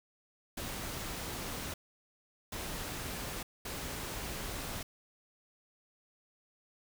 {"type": "noise bursts at uneven times", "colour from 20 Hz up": "pink", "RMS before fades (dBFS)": -40, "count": 3, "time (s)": [[0.57, 1.74], [2.52, 3.43], [3.65, 4.83]], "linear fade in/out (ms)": 5, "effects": []}